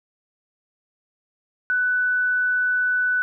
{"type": "tone", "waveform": "sine", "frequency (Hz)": 1492, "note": "F#6", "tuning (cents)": 14, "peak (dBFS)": -18, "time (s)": [1.7, 3.22], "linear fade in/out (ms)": 0, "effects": []}